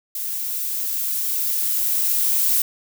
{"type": "noise with level ramp", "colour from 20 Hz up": "violet", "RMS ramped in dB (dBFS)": [-27, -18], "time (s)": [0.15, 2.62], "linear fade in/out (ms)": 2, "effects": []}